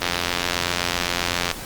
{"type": "click train", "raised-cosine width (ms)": 0.2, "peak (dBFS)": -3, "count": 132, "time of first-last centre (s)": [0.02, 1.514], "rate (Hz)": 87.7, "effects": ["pink hiss -34 dBFS RMS until 1.65 s", "Opus 24 kbps"]}